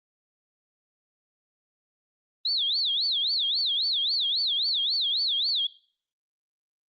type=tone with vibrato; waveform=sine; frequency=3815 Hz; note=A#7; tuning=39 cents sharp; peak=-23 dBFS; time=2.45-5.67 s; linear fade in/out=5 ms; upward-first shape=sine; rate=3.7 Hz; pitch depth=300 cents each way; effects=noise-tail reverb RT60 0.5 s tail -21 dB re dry + Opus 32 kbps